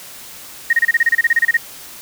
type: tone bursts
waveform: sine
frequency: 1864.7 Hz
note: A#6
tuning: in tune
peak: -9 dBFS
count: 15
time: 0.7-1.571 s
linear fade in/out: 5 ms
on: 31 ms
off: 29 ms
effects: white hiss -36 dBFS RMS until 2.01 s